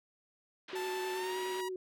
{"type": "band-pass noise", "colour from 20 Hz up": "white", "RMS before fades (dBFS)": -48, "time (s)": [0.68, 1.61], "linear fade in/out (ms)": 5, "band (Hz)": [240, 3600], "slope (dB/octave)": 24}
{"type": "tone with vibrato", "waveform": "sine", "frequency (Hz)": 371.6, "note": "F#4", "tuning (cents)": 7, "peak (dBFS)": -36, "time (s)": [0.73, 1.76], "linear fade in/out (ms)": 2, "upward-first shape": "sine", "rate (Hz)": 9.6, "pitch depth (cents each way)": 18}
{"type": "tone with pitch glide", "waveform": "sawtooth", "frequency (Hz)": [880, 959.6], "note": ["A5", "A#5"], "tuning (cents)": [0, 50], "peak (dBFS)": -35, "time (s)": [0.75, 1.69], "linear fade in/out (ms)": 10, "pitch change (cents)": 150, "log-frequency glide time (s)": [1.13, 1.38]}
{"effects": []}